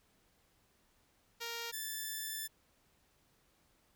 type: tone pair in turn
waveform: 5% pulse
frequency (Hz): 466.2 / 1755.6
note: A#4 / A6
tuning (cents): 0 / -4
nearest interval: octave + major seventh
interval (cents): 2296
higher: second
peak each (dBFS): -28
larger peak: neither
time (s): 1.4-1.72 / 1.72-2.48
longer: second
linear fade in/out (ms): 20
effects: pink hiss -72 dBFS RMS until 3.95 s